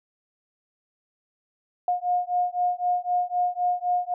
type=beating tone pair; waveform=sine; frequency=714 / 717.9 Hz; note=F5 / F5; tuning=+38 / +48 cents; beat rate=3.9 Hz; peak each=-25 dBFS; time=1.88-4.14 s; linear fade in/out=2 ms; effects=none